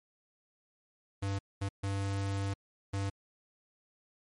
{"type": "tone bursts at uneven times", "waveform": "square", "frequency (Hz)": 98.6, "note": "G2", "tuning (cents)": 11, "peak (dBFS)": -32, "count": 4, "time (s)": [[1.22, 1.39], [1.61, 1.69], [1.83, 2.54], [2.93, 3.1]], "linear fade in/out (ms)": 10, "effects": ["MP3 48 kbps"]}